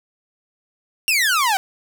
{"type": "exponential sweep", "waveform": "sawtooth", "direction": "down", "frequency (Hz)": [2817, 740], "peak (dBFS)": -12, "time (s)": [1.08, 1.57], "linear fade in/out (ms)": 0, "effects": []}